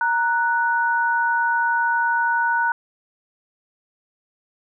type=tone pair together; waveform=sine; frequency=932.3 / 1479.9 Hz; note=A#5 / F#6; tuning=0 / 0 cents; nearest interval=minor sixth; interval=800 cents; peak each=-20 dBFS; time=0.01-2.72 s; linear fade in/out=2 ms; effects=none